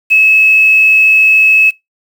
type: tone with quantisation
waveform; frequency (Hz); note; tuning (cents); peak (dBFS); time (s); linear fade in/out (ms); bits
sine; 2587; E7; -33; -4; 0.1-1.71; 20; 5
effects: noise-tail reverb RT60 0.2 s tail -24 dB re dry